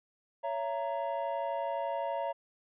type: chord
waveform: triangle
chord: A# diminished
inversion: first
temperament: just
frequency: 559.4 / 671.3 / 932.3 Hz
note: C#5 / E5 / A#5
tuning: +16 / +31 / 0 cents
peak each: -34 dBFS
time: 0.43-2.33 s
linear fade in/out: 20 ms
effects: resampled to 8000 Hz